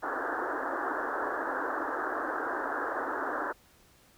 white band-pass noise, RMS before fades -33 dBFS, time 0.02-3.53 s, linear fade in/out 20 ms, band 260 to 1700 Hz, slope 96 dB/octave, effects pink hiss -61 dBFS RMS until 4.17 s

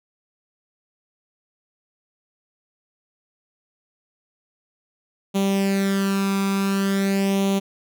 sawtooth tone with flanger, 196 Hz, G3, in tune, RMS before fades -21 dBFS, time 5.34-7.6 s, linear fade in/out 20 ms, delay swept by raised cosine 0.3 to 0.82 ms, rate 0.46 Hz, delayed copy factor +0.7, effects none

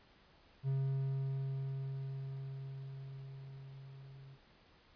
triangle tone with level ramp, 135.2 Hz, C#3, 43 cents flat, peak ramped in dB -29 to -50 dBFS, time 0.63-4.38 s, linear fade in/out 50 ms, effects pink hiss -65 dBFS RMS until 4.95 s + resampled to 11025 Hz

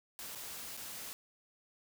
white noise with dropouts, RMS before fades -45 dBFS, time 0.19-1.13 s, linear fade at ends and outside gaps 0 ms, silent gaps 0.35-0.356 / 0.768-0.774 s, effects none

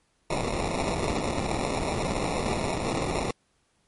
blue noise with sample-and-hold, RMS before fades -28 dBFS, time 0.3-3.31 s, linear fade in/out 5 ms, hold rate 1575 Hz, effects pink hiss -69 dBFS RMS until 3.87 s + MP3 48 kbps

